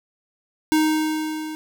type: tone with level ramp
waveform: square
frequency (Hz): 311.1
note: D#4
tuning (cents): 0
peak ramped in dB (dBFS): -15 to -30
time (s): 0.72-1.55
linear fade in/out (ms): 0
effects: none